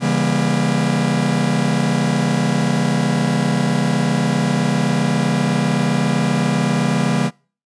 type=chord; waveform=45% pulse; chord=C# diminished seventh; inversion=none; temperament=just; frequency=138.59 / 166.31 / 199.57 / 239.5 Hz; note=C#3 / E3 / G3 / Bb3; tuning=0 / +16 / +31 / +47 cents; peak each=-21 dBFS; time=0-7.31 s; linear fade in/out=50 ms; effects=noise-tail reverb RT60 0.4 s tail -26 dB re dry + resampled to 22050 Hz